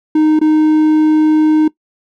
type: tone with dropouts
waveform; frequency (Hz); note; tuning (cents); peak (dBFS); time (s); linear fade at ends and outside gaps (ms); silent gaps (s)
triangle; 309.4; D#4; -10; -5; 0.15-1.68; 5; 0.392-0.413
effects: noise-tail reverb RT60 0.1 s tail -20 dB re dry